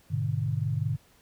sine chord, G# diminished, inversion none, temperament just, 103.83 / 124.59 / 149.51 Hz, G#2 / B2 / D3, 0 / +16 / +31 cents, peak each -30 dBFS, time 0.1-0.97 s, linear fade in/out 20 ms, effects pink hiss -61 dBFS RMS until 1.21 s

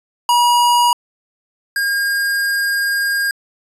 square tone pair in turn, 962 / 1617.9 Hz, B5 / G#6, -46 / -46 cents, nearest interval major sixth, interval 900 cents, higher second, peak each -11 / -16 dBFS, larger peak first, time 0.29-0.93 / 1.76-3.31 s, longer second, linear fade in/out 2 ms, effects resampled to 32000 Hz

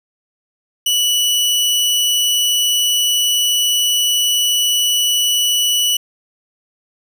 sawtooth tone, 2953 Hz, F#7, 4 cents flat, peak -10 dBFS, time 0.86-5.97 s, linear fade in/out 5 ms, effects none

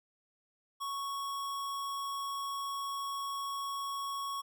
square tone, 1108.7 Hz, C#6, in tune, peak -36 dBFS, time 0.8-4.42 s, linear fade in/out 20 ms, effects none

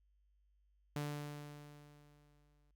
sawtooth tone with exponential decay, 146.83 Hz, D3, in tune, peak -33 dBFS, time 0.96-2.71 s, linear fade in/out 2 ms, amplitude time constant 380 ms, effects added 50 Hz sine -70 dBFS peak until 2.75 s

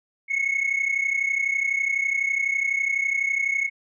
sine tone pair together, 2177 / 2209 Hz, C#7 / C#7, -32 / -7 cents, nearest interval unison, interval 25 cents, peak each -22 dBFS, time 0.28-3.7 s, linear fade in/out 50 ms, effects tanh soft clip ceiling -18 dBFS

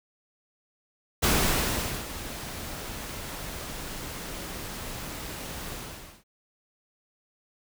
pink noise with ADSR envelope, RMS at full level -22 dBFS, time 1.22-6.24 s, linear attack 20 ms, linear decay 800 ms, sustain -15 dB, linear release 510 ms, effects none

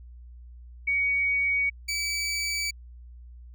sine / 20% pulse tone pair in turn, 2248 / 2297 Hz, C#7 / D7, +24 / -39 cents, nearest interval unison, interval 37 cents, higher second, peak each -22 dBFS, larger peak neither, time 0.87-1.7 / 1.88-2.71 s, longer neither, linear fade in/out 10 ms, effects added 60 Hz sine -43 dBFS peak until 3.54 s

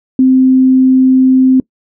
sine tone, 260 Hz, C4, 11 cents flat, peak -4 dBFS, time 0.19-1.6 s, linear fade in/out 2 ms, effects noise-tail reverb RT60 0.1 s tail -23 dB re dry

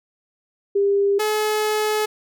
sine / sawtooth tone pair in turn, 400 / 427.1 Hz, G4 / G#4, +35 / +48 cents, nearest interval minor second, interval 113 cents, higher second, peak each -15 dBFS, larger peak neither, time 0.75-1.19 / 1.19-2.06 s, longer second, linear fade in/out 10 ms, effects none

